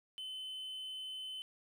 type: tone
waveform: triangle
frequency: 3046 Hz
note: F#7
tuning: 50 cents sharp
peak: -40 dBFS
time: 0.18-1.42 s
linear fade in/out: 0 ms
effects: none